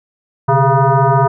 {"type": "tone with frequency modulation", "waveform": "sine", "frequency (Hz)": 415.3, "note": "G#4", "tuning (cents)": 0, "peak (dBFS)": -8, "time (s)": [0.48, 1.28], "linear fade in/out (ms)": 10, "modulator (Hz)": 272, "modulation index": 2.8, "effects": []}